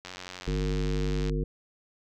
click train, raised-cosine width 0.2 ms, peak -22 dBFS, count 115, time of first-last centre 0.05-1.296 s, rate 91.5 Hz
harmonic tone, 50.5 Hz, G#1, 48 cents flat, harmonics 1 / 3 / 5 / 7 / 9, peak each -28 / -31 / -36 / -37 / -36 dBFS, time 0.47-1.44 s, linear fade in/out 5 ms
effects none

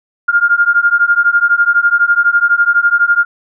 sine beating tone pair, 1403 / 1415 Hz, F6 / F6, +8 / +22 cents, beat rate 12 Hz, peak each -11 dBFS, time 0.28-3.25 s, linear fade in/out 10 ms, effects none

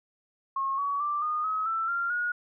sine tone with pitch steps, 1084 / 1129.4 / 1176.7 / 1225.9 / 1277.2 / 1330.7 / 1386.4 / 1444.5 Hz, C#6 / C#6 / D6 / D#6 / D#6 / E6 / F6 / F#6, -39 / +32 / +3 / -26 / +45 / +16 / -13 / -42 cents, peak -26 dBFS, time 0.56-2.32 s, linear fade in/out 5 ms, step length 220 ms, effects none

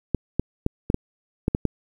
clicks, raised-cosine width 3 ms, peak -7 dBFS, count 8, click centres 0.147 / 0.396 / 0.664 / 0.901 / 0.944 / 1.481 / 1.549 / 1.653 s, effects 8-bit

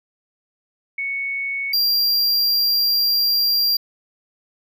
sine / square tone pair in turn, 2217 / 4755 Hz, C#7 / D8, 0 / +21 cents, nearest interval octave + minor second, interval 1321 cents, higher second, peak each -22 / -16 dBFS, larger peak second, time 0.98-1.73 / 1.73-3.77 s, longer second, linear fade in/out 5 ms, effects none

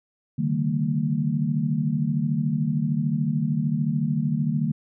sine tone cluster, 140 / 153.4 / 194.7 / 228.2 Hz, C#3 / D#3 / G3 / A#3, +18 / -24 / -12 / -37 cents, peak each -30 / -24 / -29 / -26 dBFS, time 0.38-4.72 s, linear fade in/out 10 ms, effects none

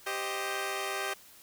10% pulse chord, C minor, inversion second, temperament equal, 392 / 523.3 / 622.3 Hz, G4 / C5 / Eb5, 0 / 0 / 0 cents, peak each -26 / -32 / -29 dBFS, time 0.06-1.14 s, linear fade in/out 10 ms, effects white hiss -55 dBFS RMS until 1.42 s

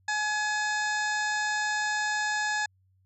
harmonic tone with a mistuned harmonic, 846 Hz, G#5, 32 cents sharp, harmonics 1 / 2 / 3 / 4 / 5 / 6 / 7 / 8 / 9, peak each -31 / -28 / -41 / -42 / -42 / -41 / -48 / -41 / -43 dBFS, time 0.08-2.66 s, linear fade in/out 5 ms, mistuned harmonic 4, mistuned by +110 cents, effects added 94 Hz sine -63 dBFS peak until 3.05 s

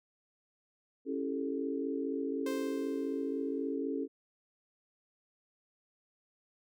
sine chord, A dominant seventh, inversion first, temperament just, 275 / 330 / 396 / 440 Hz, C#4 / E4 / G4 / A4, -14 / +2 / +18 / 0 cents, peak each -35 / -41 / -40 / -38 dBFS, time 1.05-4.08 s, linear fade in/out 50 ms
sawtooth tone with exponential decay, 523.3 Hz, C5, in tune, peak -33 dBFS, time 2.46-3.75 s, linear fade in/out 5 ms, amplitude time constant 280 ms
effects none

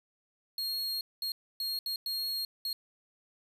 45% pulse tone bursts at uneven times, 4274 Hz, C8, 36 cents sharp, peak -31 dBFS, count 6, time 0.58-1.01 / 1.22-1.32 / 1.6-1.79 / 1.86-1.96 / 2.06-2.45 / 2.65-2.73 s, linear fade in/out 2 ms, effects resampled to 32000 Hz + 10-bit

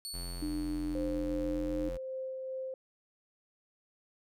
25% pulse tone with exponential decay, 4435 Hz, C#8, in tune, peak -33 dBFS, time 0.05-1.57 s, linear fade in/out 0 ms, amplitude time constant 330 ms
square tone, 43.81 Hz, F1, 6 cents sharp, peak -39 dBFS, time 0.13-1.98 s, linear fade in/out 20 ms
sine tone with pitch glide, 300 to 304.9 Hz, D4 to D#4, +37 to -35 cents, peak -33 dBFS, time 0.42-1.89 s, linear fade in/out 5 ms, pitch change +28 cents, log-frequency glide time 1.28-1.73 s
sine tone with tremolo, 523.3 Hz, C5, in tune, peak -35 dBFS, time 0.95-2.74 s, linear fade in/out 2 ms, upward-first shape sine, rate 2.6 Hz, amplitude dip 25%
effects none

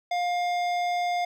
sine tone with hard clipping, 707 Hz, F5, 21 cents sharp, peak -26 dBFS, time 0.11-1.25 s, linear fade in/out 5 ms, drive 13 dB, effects none

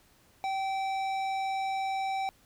sine tone with tanh clipping, 773 Hz, G5, 24 cents flat, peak -31 dBFS, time 0.44-2.29 s, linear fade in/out 0 ms, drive 14 dB, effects pink hiss -63 dBFS RMS until 2.45 s

